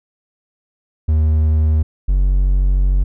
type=tone pair in turn; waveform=triangle; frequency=77.7 / 46.72 Hz; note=D#2 / F#1; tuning=-2 / +18 cents; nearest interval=major sixth; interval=880 cents; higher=first; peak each=-9 dBFS; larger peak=neither; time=1.08-1.83 / 2.08-3.04 s; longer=second; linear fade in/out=10 ms; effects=none